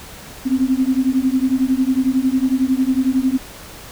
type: beating tone pair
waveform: sine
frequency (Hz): 255.8 / 266.8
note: C4 / C4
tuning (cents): -39 / +34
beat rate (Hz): 11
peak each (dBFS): -17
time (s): 0.45-3.38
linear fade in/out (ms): 20
effects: pink hiss -37 dBFS RMS until 3.91 s